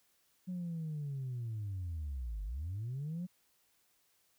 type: linear two-way sweep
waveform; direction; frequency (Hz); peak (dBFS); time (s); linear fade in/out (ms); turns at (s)
sine; down then up; 185 to 47.2 to 185; -35; 0.47-3.27; 20; 2.44
effects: tanh soft clip ceiling -34 dBFS + white hiss -73 dBFS RMS until 4.38 s